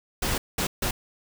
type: noise bursts at uneven times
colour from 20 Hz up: pink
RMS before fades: -26 dBFS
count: 3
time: 0.22-0.38 / 0.58-0.67 / 0.82-0.91 s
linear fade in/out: 5 ms
effects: none